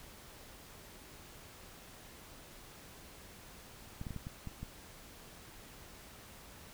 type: clicks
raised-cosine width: 5 ms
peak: -29 dBFS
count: 7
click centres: 4.014 / 4.068 / 4.107 / 4.163 / 4.269 / 4.473 / 4.63 s
effects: pink hiss -54 dBFS RMS until 6.73 s